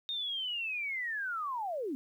sine linear sweep, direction down, 3701 to 247.8 Hz, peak -33 dBFS, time 0.09-1.95 s, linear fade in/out 0 ms, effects 11-bit

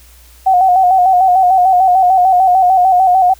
sine tone with vibrato, 740 Hz, F#5, in tune, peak -6 dBFS, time 0.46-3.34 s, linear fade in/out 10 ms, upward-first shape square, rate 6.7 Hz, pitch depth 52 cents each way, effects added 60 Hz sine -41 dBFS peak until 3.39 s + white hiss -45 dBFS RMS until 3.39 s

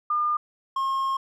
sine / triangle tone pair in turn, 1208 / 1075 Hz, D6 / C6, +48 / +47 cents, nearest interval major second, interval 201 cents, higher first, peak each -21 dBFS, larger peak neither, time 0.1-0.37 / 0.76-1.17 s, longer second, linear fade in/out 5 ms, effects none

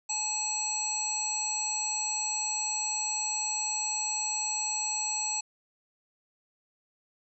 harmonic tone, 856 Hz, A5, 48 cents flat, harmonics 1 / 3 / 5 / 7 / 9, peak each -38 / -39 / -37 / -37 / -31 dBFS, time 0.09-5.41 s, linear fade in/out 10 ms, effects none

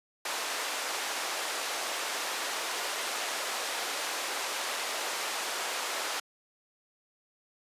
pink band-pass noise, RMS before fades -34 dBFS, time 0.25-6.2 s, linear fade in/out 5 ms, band 580 to 9300 Hz, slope 12 dB/octave, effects high-pass 300 Hz 12 dB/octave + resampled to 32000 Hz

